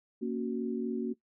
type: chord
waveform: sine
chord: F# major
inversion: first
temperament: equal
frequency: 233.1 / 277.2 / 370 Hz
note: A#3 / C#4 / F#4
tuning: 0 / 0 / 0 cents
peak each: -33 / -37 / -35 dBFS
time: 0.21-1.14 s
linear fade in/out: 20 ms
effects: noise-tail reverb RT60 0.1 s tail -18 dB re dry